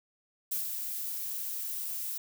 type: noise with ADSR envelope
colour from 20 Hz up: violet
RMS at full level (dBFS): -31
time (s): 0.51-2.18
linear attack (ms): 11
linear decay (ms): 140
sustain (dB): -5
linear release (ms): 5
effects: none